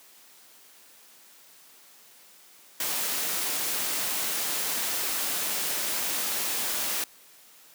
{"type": "noise", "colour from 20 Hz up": "white", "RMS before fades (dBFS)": -29, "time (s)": [2.8, 7.04], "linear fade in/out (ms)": 2, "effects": ["white hiss -54 dBFS RMS until 7.74 s", "high-pass 200 Hz 12 dB/octave"]}